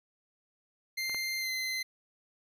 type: tone with pitch glide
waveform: 25% pulse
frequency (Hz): 2093 to 2057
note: C7 to C7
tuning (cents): 0 to -30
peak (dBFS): -28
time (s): 0.97-1.83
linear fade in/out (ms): 10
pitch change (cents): -30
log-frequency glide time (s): 1.39-1.5
type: clicks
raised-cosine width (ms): 0.5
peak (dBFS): -31 / -27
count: 2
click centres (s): 1.096 / 1.146
effects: none